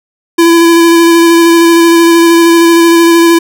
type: tone with vibrato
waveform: square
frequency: 335.9 Hz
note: E4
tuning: 33 cents sharp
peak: -3 dBFS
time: 0.38-3.39 s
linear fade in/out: 10 ms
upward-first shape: square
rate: 13 Hz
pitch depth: 12 cents each way
effects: none